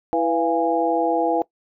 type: harmonic tone with a mistuned harmonic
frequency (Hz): 164.81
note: E3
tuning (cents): 0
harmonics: 2 / 3 / 4 / 5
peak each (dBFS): -23 / -23 / -23 / -23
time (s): 0.13-1.42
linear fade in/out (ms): 0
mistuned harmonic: 4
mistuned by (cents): +66
effects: noise-tail reverb RT60 0.1 s tail -20 dB re dry